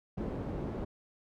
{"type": "low-pass noise", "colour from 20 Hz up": "white", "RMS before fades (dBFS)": -37, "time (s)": [0.17, 0.85], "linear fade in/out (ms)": 10, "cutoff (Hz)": 340, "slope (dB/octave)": 12, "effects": []}